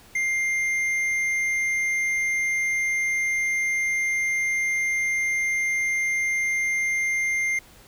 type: tone with tanh clipping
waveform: sine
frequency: 2100 Hz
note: C7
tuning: 6 cents sharp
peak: -23 dBFS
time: 0.15-7.59 s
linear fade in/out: 5 ms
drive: 8 dB
effects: pink hiss -51 dBFS RMS until 7.87 s